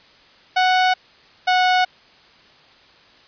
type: tone pair in turn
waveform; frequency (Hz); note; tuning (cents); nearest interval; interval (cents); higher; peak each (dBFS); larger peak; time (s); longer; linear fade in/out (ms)
sawtooth; 740 / 734.9; F#5 / F#5; 0 / -12; unison; 12; first; -10; neither; 0.56-0.94 / 1.47-1.85; neither; 10
effects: white hiss -50 dBFS RMS until 3.27 s + resampled to 11025 Hz